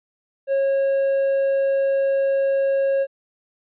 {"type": "tone", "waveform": "triangle", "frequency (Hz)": 546, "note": "C#5", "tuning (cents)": -26, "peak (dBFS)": -15, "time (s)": [0.47, 3.07], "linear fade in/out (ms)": 50, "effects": ["resampled to 8000 Hz"]}